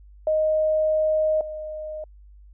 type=tone pair in turn; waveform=sine; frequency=622.3 / 617.6 Hz; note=D#5 / D#5; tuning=0 / -13 cents; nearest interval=unison; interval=13 cents; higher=first; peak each=-18 / -30 dBFS; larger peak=first; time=0.27-1.41 / 1.41-2.04 s; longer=first; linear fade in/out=2 ms; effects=added 50 Hz sine -45 dBFS peak until 2.53 s

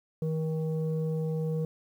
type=tone pair together; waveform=sine; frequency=158.99 / 475.6 Hz; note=D#3 / A#4; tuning=+38 / +35 cents; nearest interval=octave + perfect fifth; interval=1897 cents; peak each=-27 / -32 dBFS; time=0.22-1.65 s; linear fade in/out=2 ms; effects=tanh soft clip ceiling -23 dBFS + 10-bit

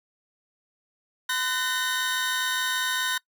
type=tone cluster; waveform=40% pulse; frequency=1018 / 1502 / 1823 / 3071 / 3731 Hz; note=C6 / F#6 / A#6 / G7 / A#7; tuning=-48 / +26 / -39 / -36 / +1 cents; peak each=-32 / -28 / -30 / -37 / -29 dBFS; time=1.29-3.18 s; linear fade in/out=5 ms; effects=noise-tail reverb RT60 0.1 s tail -24 dB re dry

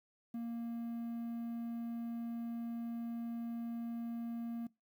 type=tone with quantisation; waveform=triangle; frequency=233.1 Hz; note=A#3; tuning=in tune; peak=-36 dBFS; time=0.34-4.67 s; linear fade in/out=5 ms; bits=11; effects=noise-tail reverb RT60 0.2 s tail -21 dB re dry

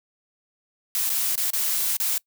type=noise with dropouts; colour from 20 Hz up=blue; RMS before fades=-24 dBFS; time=0.95-2.18 s; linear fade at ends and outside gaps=1 ms; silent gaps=1.095-1.1 / 1.355-1.377 / 1.504-1.533 / 1.968-2 s; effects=noise-tail reverb RT60 0.1 s tail -24 dB re dry

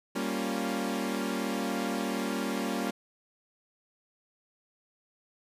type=chord; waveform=sawtooth; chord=G half-diminished seventh; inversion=none; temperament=equal; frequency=196 / 233.1 / 277.2 / 349.2 Hz; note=G3 / Bb3 / Db4 / F4; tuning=0 / 0 / 0 / 0 cents; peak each=-31 / -30 / -31 / -34 dBFS; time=0.15-2.91 s; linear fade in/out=10 ms; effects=resampled to 32000 Hz

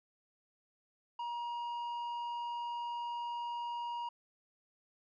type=tone with tanh clipping; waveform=triangle; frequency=950 Hz; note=A#5; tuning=33 cents sharp; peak=-38 dBFS; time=1.19-4.09 s; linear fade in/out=5 ms; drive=11 dB; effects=none

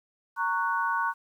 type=chord; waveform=sine; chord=F# major; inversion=first; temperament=just; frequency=925 / 1110 / 1480 Hz; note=A#5 / C#6 / F#6; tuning=-14 / +2 / 0 cents; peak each=-29 dBFS; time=0.36-1.14 s; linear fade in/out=50 ms; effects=10-bit

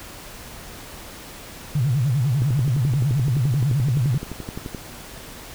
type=tone with vibrato; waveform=sine; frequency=132.1 Hz; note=C3; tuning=17 cents sharp; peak=-17 dBFS; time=1.75-4.18 s; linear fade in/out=5 ms; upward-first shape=sine; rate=10 Hz; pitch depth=240 cents each way
type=click train; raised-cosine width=3 ms; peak=-17 dBFS; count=28; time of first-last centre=2.42-4.748 s; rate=11.6 Hz
effects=pink hiss -39 dBFS RMS until 5.54 s

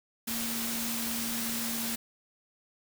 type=tone in noise; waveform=sine; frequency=230.9 Hz; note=A#3; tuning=16 cents flat; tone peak=-36 dBFS; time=0.27-1.96 s; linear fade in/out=10 ms; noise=white; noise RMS=-34 dBFS; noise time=0.27-1.96 s; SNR=-5 dB; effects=none

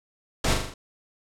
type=noise with echo; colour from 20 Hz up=pink; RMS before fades=-23 dBFS; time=0.44-0.54 s; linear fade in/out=5 ms; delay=40 ms; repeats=5; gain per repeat=-4 dB; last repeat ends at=0.74 s; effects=low-pass 8000 Hz 12 dB/octave

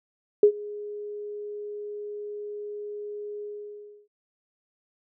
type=tone with ADSR envelope; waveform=sine; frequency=415.3 Hz; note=G#4; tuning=in tune; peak=-10 dBFS; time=0.43-4.08 s; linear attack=3 ms; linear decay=81 ms; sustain=-23 dB; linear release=660 ms; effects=none

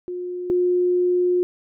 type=tone pair in turn; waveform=sine; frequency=358.2 / 358.2 Hz; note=F4 / F4; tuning=+44 / +44 cents; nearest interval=unison; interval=0 cents; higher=neither; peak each=-26 / -16 dBFS; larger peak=second; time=0.08-0.5 / 0.5-1.43 s; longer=second; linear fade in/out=0 ms; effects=none

